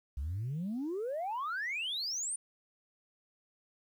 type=exponential sweep; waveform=sine; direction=up; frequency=63.5 to 9397 Hz; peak=-32 dBFS; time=0.17-2.36 s; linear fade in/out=5 ms; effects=tanh soft clip ceiling -31 dBFS + 11-bit